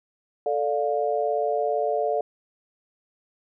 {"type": "chord", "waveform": "sine", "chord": "D minor", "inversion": "second", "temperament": "just", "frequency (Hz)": [440.5, 587.3, 704.8], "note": ["A4", "D5", "F5"], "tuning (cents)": [2, 0, 16], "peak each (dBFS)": -26, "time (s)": [0.46, 2.21], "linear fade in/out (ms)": 2, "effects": []}